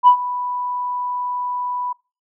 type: tone with ADSR envelope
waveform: sine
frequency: 987.8 Hz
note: B5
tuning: in tune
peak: -4 dBFS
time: 0.03-1.93 s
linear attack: 44 ms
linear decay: 87 ms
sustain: -17 dB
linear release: 10 ms
effects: noise-tail reverb RT60 0.3 s tail -24 dB re dry + tanh soft clip ceiling -1 dBFS